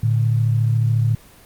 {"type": "tone pair together", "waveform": "sine", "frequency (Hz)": [112.74, 146.83], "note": ["A2", "D3"], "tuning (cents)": [43, 0], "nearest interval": "perfect fourth", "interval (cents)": 457, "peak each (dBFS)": [-15, -23], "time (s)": [0.03, 1.15], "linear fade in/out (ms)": 5, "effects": ["pink hiss -47 dBFS RMS until 1.45 s", "Opus 32 kbps"]}